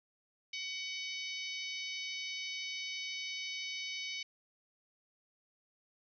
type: harmonic tone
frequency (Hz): 751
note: F#5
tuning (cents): +26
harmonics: 3 / 4 / 5 / 6 / 7 / 8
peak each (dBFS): -42 / -44 / -46 / -48 / -49 / -50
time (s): 0.53-4.23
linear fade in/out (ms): 5
effects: none